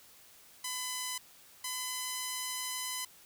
5% pulse tone pair in turn, 1008 / 1011.6 Hz, B5 / B5, +35 / +41 cents, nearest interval unison, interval 6 cents, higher second, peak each -23 dBFS, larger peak neither, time 0.64-1.18 / 1.64-3.05 s, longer second, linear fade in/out 5 ms, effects white hiss -58 dBFS RMS until 3.25 s

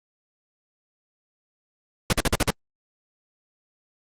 pink noise bursts, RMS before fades -19 dBFS, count 6, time 2.1-2.504 s, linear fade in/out 2 ms, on 29 ms, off 46 ms, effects low-pass 10000 Hz 12 dB/octave + Opus 48 kbps

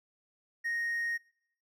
triangle tone, 1864.7 Hz, A#6, in tune, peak -28 dBFS, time 0.64-1.18 s, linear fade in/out 20 ms, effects noise-tail reverb RT60 0.7 s tail -24 dB re dry + tanh soft clip ceiling -24 dBFS

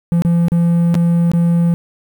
triangle tone with dropouts, 170.4 Hz, F3, 42 cents flat, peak -8 dBFS, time 0.12-1.74 s, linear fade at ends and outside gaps 0 ms, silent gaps 0.221-0.249 / 0.483-0.519 / 0.943-0.952 / 1.316-1.335 s, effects 7-bit

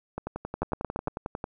two click trains, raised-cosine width 1 ms, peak -14 / -18 dBFS, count 5 / 15, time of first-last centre 0.62-1.074 / 0.18-1.441 s, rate 8.81 / 11.1 Hz, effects none

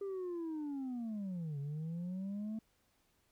sine linear two-way sweep, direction down then up, 401.6 to 138.59 to 222.6 Hz, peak -35 dBFS, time 0.01-2.59 s, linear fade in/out 5 ms, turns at 1.59 s, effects tanh soft clip ceiling -37 dBFS + pink hiss -75 dBFS RMS until 3.31 s

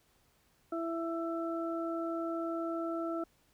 harmonic tone, 332.2 Hz, E4, 13 cents sharp, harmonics 1 / 2 / 4, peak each -35 / -38 / -41 dBFS, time 0.72-3.24 s, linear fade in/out 5 ms, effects pink hiss -70 dBFS RMS until 3.53 s

